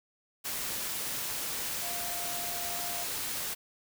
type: tone in noise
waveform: sine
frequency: 698.5 Hz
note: F5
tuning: in tune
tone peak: -41 dBFS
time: 1.82-3.05 s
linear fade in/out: 20 ms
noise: white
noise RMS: -35 dBFS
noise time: 0.44-3.55 s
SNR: -9 dB
effects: none